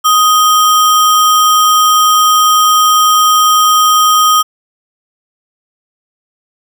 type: tone with sample-and-hold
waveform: sine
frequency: 1248 Hz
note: D#6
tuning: 5 cents sharp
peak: -5 dBFS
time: 0.04-4.43 s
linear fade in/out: 20 ms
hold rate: 4410 Hz
effects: none